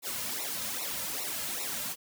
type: noise with flanger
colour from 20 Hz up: white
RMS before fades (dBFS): -35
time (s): 0.02-1.96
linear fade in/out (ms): 50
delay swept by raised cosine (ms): 0.62 to 2.72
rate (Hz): 2.5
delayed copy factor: -0.95
effects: none